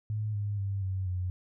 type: tone with pitch steps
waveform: sine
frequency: 106.9 / 102.66 / 98.6 / 94.69 / 90.94 Hz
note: A2 / G#2 / G2 / F#2 / F#2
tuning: -49 / -20 / +11 / +41 / -29 cents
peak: -29 dBFS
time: 0.1-1.3 s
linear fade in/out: 0 ms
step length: 240 ms
effects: none